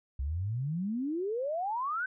sine exponential sweep, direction up, 63.5 to 1559 Hz, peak -30 dBFS, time 0.19-2.06 s, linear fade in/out 5 ms, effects none

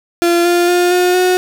35% pulse tone with pitch steps, 343.8 / 349 / 354.3 / 359.6 / 365.1 Hz, F4 / F4 / F4 / F#4 / F#4, -27 / -1 / +25 / -49 / -23 cents, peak -8 dBFS, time 0.22-1.37 s, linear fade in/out 0 ms, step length 230 ms, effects none

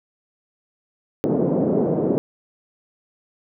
white band-pass noise, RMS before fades -20 dBFS, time 1.24-2.18 s, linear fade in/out 0 ms, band 150 to 490 Hz, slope 24 dB/octave, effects none

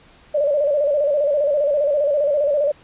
sine tone with vibrato, 580 Hz, D5, 22 cents flat, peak -15 dBFS, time 0.34-2.72 s, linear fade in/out 10 ms, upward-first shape square, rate 15 Hz, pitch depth 64 cents each way, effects pink hiss -50 dBFS RMS until 2.83 s + resampled to 8000 Hz

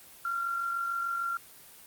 sine tone with amplitude modulation, 1378 Hz, F6, 24 cents flat, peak -27 dBFS, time 0.25-1.37 s, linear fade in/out 2 ms, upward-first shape sine, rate 46.7 Hz, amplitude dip 45%, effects white hiss -52 dBFS RMS until 1.86 s + Opus 24 kbps

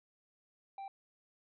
triangle tone, 784 Hz, G5, in tune, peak -40 dBFS, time 0.78-0.88 s, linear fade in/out 2 ms, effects resampled to 11025 Hz

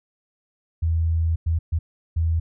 sine tone bursts at uneven times, 82 Hz, E2, 9 cents flat, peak -18 dBFS, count 4, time 0.82-1.36 / 1.46-1.59 / 1.72-1.79 / 2.16-2.4 s, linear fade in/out 10 ms, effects none

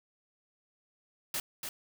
white noise with echo, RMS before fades -34 dBFS, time 1.34-1.4 s, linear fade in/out 2 ms, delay 290 ms, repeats 1, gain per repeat -5 dB, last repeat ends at 1.69 s, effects none

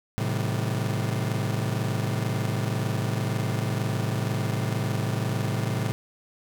40% pulse chord, A diminished seventh, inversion none, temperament just, 110 / 132 / 158.4 / 190.08 Hz, A2 / C3 / Eb3 / Gb3, 0 / +16 / +31 / +47 cents, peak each -27 / -29 / -33 / -33 dBFS, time 0.18-5.92 s, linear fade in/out 0 ms, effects none

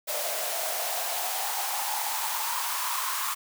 white noise with high-pass filter sweep, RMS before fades -30 dBFS, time 0.07-3.35 s, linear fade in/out 20 ms, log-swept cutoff 600 to 1100 Hz, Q 6.7, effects none

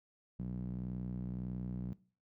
sawtooth tone with band-pass filter, 61.74 Hz, B1, in tune, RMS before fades -40 dBFS, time 0.39-1.93 s, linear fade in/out 0 ms, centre 170 Hz, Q 3.9, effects noise-tail reverb RT60 0.4 s tail -20 dB re dry

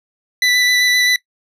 25% pulse tone with vibrato, 1982 Hz, B6, 6 cents sharp, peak -8 dBFS, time 0.42-1.16 s, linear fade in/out 2 ms, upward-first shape square, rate 7.7 Hz, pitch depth 9 cents each way, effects noise-tail reverb RT60 0.1 s tail -20 dB re dry + low-pass 10000 Hz 12 dB/octave

